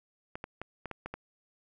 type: clicks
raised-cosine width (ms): 0.5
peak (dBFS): -23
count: 7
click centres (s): 0.355 / 0.441 / 0.616 / 0.857 / 0.913 / 1.06 / 1.14
effects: none